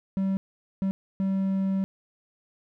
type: tone bursts at uneven times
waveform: triangle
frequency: 192.8 Hz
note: G3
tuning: 28 cents flat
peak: -21 dBFS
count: 3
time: 0.17-0.37 / 0.82-0.91 / 1.2-1.84 s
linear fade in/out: 0 ms
effects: none